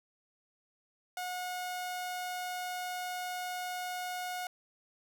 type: tone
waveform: sawtooth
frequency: 725 Hz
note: F#5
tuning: 35 cents flat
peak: -32 dBFS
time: 1.17-4.47 s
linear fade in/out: 2 ms
effects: none